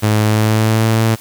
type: tone with pitch glide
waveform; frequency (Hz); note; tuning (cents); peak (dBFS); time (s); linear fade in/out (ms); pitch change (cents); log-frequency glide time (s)
sawtooth; 107 to 111.93; A2 to A2; -48 to +30; -7; 0.02-1.16; 20; +78; 0.22-0.92
effects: white hiss -38 dBFS RMS until 1.2 s